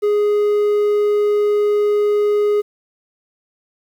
triangle tone, 415.3 Hz, G#4, in tune, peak -11 dBFS, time 0.02-2.62 s, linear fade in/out 20 ms, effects 8-bit

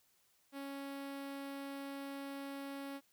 sawtooth tone with notch filter, 277.2 Hz, C#4, in tune, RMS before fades -45 dBFS, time 0.52-3.01 s, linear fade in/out 50 ms, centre 6700 Hz, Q 1.6, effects white hiss -73 dBFS RMS until 3.12 s

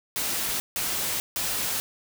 white noise bursts, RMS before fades -28 dBFS, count 3, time 0.16-1.8 s, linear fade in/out 0 ms, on 440 ms, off 160 ms, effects none

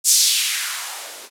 violet noise with band-pass filter sweep, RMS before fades -19 dBFS, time 0.04-1.3 s, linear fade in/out 50 ms, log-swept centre 6900 to 330 Hz, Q 1.7, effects low-pass 12000 Hz 12 dB/octave

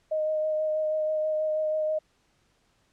sine tone with vibrato, 620 Hz, D#5, 6 cents flat, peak -24 dBFS, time 0.11-1.99 s, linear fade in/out 10 ms, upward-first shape sine, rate 6.2 Hz, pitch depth 13 cents each way, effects pink hiss -68 dBFS RMS until 2.92 s + low-pass 8000 Hz 12 dB/octave

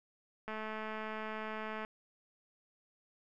click train, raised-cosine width 0.5 ms, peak -27 dBFS, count 298, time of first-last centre 0.48-1.849 s, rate 217 Hz, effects none

